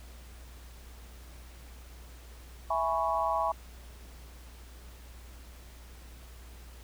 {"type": "chord", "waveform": "sine", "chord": "C# minor seventh", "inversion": "first", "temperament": "equal", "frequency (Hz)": [659.3, 830.6, 987.8, 1108.7], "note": ["E5", "G#5", "B5", "C#6"], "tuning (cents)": [0, 0, 0, 0], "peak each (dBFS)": -32, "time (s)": [2.7, 3.52], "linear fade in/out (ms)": 5, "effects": ["added 60 Hz sine -47 dBFS peak until 6.83 s", "pink hiss -55 dBFS RMS until 6.83 s"]}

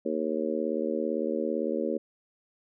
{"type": "harmonic tone", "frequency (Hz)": 77.78, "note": "D#2", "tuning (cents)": 0, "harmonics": [3, 4, 5, 6, 7], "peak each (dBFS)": [-33, -33, -33, -33, -33], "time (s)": [0.05, 1.98], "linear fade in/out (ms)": 10, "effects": []}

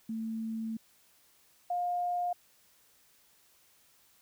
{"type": "tone pair in turn", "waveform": "sine", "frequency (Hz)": [223.3, 708.9], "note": ["A3", "F5"], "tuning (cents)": [26, 26], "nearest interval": "octave + minor sixth", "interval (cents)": 2000, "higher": "second", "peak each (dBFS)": [-33, -29], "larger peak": "second", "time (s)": [[0.09, 0.77], [1.7, 2.33]], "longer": "first", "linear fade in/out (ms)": 5, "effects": ["white hiss -65 dBFS RMS until 4.21 s"]}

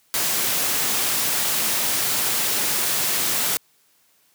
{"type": "noise", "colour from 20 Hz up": "white", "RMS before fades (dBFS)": -22, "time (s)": [0.14, 3.57], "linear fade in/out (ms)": 0, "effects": ["white hiss -61 dBFS RMS until 4.34 s", "high-pass 100 Hz 12 dB/octave"]}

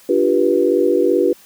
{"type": "chord", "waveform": "sine", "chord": "G dominant seventh", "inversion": "second", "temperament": "equal with one note detuned", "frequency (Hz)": [293.7, 349.2, 392, 487.4], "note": ["D4", "F4", "G4", "B4"], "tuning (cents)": [0, 0, 0, -23], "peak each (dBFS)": [-20, -17, -17, -17], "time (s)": [0.09, 1.33], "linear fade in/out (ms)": 5, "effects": ["white hiss -47 dBFS RMS until 1.45 s"]}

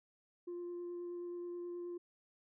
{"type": "tone with vibrato", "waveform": "sine", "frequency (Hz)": 350, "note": "F4", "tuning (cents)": 4, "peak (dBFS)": -39, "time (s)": [0.47, 1.98], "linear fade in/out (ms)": 10, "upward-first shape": "sine", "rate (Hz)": 9.4, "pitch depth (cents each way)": 9, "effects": ["tanh soft clip ceiling -39 dBFS"]}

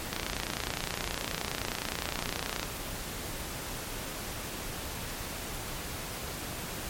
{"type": "click train", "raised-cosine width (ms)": 0.2, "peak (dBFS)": -13, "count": 75, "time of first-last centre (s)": [0.13, 2.63], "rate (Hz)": 29.6, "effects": ["pink hiss -38 dBFS RMS until 6.89 s", "MP3 64 kbps"]}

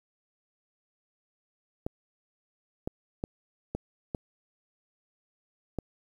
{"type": "clicks", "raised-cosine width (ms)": 2, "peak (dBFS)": -18, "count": 6, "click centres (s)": [1.865, 2.875, 3.239, 3.75, 4.148, 5.787], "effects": ["9-bit"]}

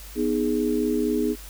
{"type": "chord", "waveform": "sine", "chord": "G# minor", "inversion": "first", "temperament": "equal", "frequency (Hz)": [246.9, 311.1, 415.3], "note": ["B3", "D#4", "G#4"], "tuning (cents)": [0, 0, 0], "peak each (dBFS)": -25, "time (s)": [0.15, 1.36], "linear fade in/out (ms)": 50, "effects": ["added 50 Hz sine -40 dBFS peak until 1.49 s", "white hiss -44 dBFS RMS until 1.49 s"]}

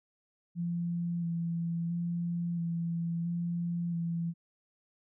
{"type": "tone with vibrato", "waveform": "sine", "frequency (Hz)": 170.1, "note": "F3", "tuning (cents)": -45, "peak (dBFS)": -30, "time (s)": [0.55, 4.34], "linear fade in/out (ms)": 50, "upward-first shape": "square", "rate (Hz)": 0.74, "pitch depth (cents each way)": 17, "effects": []}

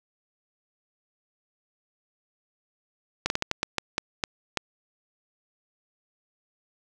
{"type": "slowing click train", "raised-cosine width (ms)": 0.2, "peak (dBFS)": -7, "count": 10, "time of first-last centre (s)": [3.26, 4.573], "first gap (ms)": 41, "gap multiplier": 1.3, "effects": []}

